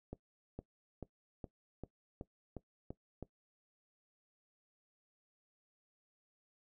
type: accelerating click train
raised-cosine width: 2 ms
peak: -30 dBFS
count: 9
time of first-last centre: 0.13-3.227 s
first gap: 460 ms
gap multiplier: 0.95
effects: noise-tail reverb RT60 0.1 s tail -18 dB re dry